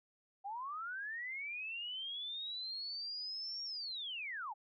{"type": "linear two-way sweep", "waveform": "sine", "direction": "up then down", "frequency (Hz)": [760, 5588, 760], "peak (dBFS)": -40, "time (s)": [0.44, 4.54], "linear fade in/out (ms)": 20, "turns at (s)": 3.64, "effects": []}